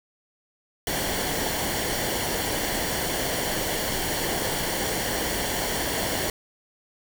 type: noise with comb filter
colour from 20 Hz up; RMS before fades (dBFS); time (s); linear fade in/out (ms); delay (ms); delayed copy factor
pink; -27; 0.87-6.3; 2; 0.79; -0.55
effects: none